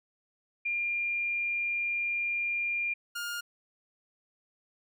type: tone pair in turn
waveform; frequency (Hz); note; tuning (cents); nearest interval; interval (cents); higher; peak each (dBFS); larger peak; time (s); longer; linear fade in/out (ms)
sine / sawtooth; 2400 / 1414.1; D7 / F6; +37 / +21; major sixth; 916; first; -28 / -30; first; 0.65-2.94 / 3.15-3.41; first; 10
effects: none